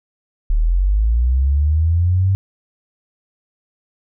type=linear sweep; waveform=sine; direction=up; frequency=36.07 to 97.7 Hz; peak=-12 dBFS; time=0.5-2.35 s; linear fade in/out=0 ms; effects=none